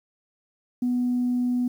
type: tone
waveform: sine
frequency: 246.7 Hz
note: B3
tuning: 2 cents flat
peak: -20 dBFS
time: 0.82-1.68 s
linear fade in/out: 5 ms
effects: tanh soft clip ceiling -17 dBFS + 9-bit